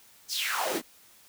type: noise with high-pass filter sweep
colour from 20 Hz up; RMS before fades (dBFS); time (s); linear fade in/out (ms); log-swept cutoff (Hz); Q
pink; -30; 0.28-0.82; 50; 6300 to 240; 4.5
effects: white hiss -57 dBFS RMS until 1.28 s